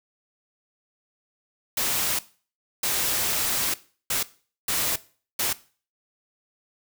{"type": "noise bursts at uneven times", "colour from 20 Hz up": "white", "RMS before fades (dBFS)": -25, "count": 5, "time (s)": [[1.77, 2.19], [2.83, 3.74], [4.1, 4.23], [4.68, 4.96], [5.39, 5.53]], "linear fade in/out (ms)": 5, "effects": ["noise-tail reverb RT60 0.4 s tail -18 dB re dry"]}